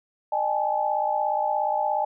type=tone cluster; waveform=sine; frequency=608 / 803 / 860 Hz; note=D#5 / G5 / A5; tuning=-40 / +41 / -40 cents; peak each=-28 / -26 / -25 dBFS; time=0.32-2.05 s; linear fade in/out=5 ms; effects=none